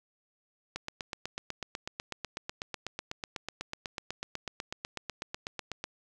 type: click train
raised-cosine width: 0.2 ms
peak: -18 dBFS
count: 42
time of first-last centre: 0.76-5.841 s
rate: 8.07 Hz
effects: none